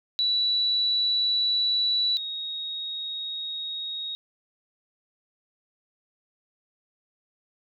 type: tone pair in turn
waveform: sine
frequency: 3942 / 3759 Hz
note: B7 / A#7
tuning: -4 / +14 cents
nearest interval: minor second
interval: 82 cents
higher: first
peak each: -21 / -30 dBFS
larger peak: first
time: 0.19-2.17 / 2.17-4.15 s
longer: neither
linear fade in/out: 0 ms
effects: none